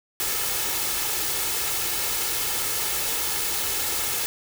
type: noise with comb filter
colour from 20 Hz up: white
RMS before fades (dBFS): -26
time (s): 0.2-4.26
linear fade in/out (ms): 0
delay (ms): 2.3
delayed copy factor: +0.5
effects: none